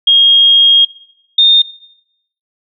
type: tone pair in turn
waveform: sine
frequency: 3253 / 3651 Hz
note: G#7 / A#7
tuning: -37 / -37 cents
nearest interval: major second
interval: 200 cents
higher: second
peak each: -4 dBFS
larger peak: neither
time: 0.07-0.85 / 1.38-1.62 s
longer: first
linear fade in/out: 5 ms
effects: noise-tail reverb RT60 0.8 s tail -19 dB re dry